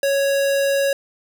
square tone, 554.4 Hz, C#5, in tune, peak -17 dBFS, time 0.03-0.93 s, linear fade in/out 2 ms, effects none

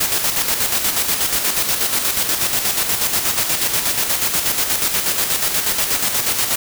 white noise with tremolo, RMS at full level -17 dBFS, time 0-6.56 s, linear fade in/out 10 ms, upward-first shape square, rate 8.3 Hz, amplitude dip 45%, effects none

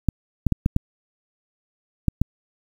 clicks, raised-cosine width 5 ms, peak -5 dBFS, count 7, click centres 0.087 / 0.467 / 0.523 / 0.661 / 0.764 / 2.083 / 2.216 s, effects 7-bit

